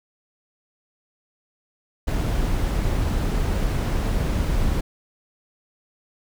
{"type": "noise", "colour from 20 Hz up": "brown", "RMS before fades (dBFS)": -22, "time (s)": [2.07, 4.81], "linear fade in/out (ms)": 10, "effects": []}